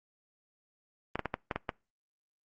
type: clicks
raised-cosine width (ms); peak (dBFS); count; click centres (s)
0.5; -16; 7; 1.156 / 1.193 / 1.257 / 1.341 / 1.512 / 1.56 / 1.692
effects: noise-tail reverb RT60 0.3 s tail -26 dB re dry + Opus 32 kbps